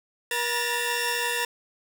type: tone cluster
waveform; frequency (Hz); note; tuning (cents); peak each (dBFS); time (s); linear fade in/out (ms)
sawtooth; 478.1 / 962 / 1744 / 1820 / 2729; A#4 / B5 / A6 / A#6 / F7; +44 / -46 / -16 / -42 / -41; -28; 0.31-1.45; 2
effects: none